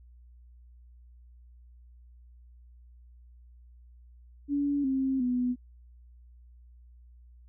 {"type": "tone with pitch steps", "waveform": "sine", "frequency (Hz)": [285.2, 266.1, 248.3], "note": ["C#4", "C4", "B3"], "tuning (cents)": [49, 29, 9], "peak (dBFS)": -25, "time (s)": [4.48, 5.56], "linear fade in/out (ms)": 50, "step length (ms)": 360, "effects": ["added 60 Hz sine -51 dBFS peak until 7.48 s"]}